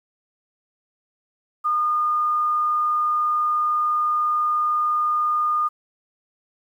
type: tone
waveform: sine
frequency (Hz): 1219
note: D#6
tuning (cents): -36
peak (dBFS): -18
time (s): 1.64-5.69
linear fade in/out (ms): 20
effects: 9-bit